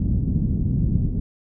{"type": "low-pass noise", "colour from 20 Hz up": "white", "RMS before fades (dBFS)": -21, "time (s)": [0, 1.2], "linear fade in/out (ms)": 5, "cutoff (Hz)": 200, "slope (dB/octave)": 24, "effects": []}